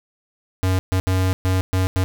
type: tone bursts at uneven times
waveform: square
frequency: 93.3 Hz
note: F#2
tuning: 15 cents sharp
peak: -17 dBFS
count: 6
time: 0.63-0.79 / 0.92-1 / 1.07-1.33 / 1.45-1.61 / 1.73-1.87 / 1.96-2.04 s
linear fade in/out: 0 ms
effects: none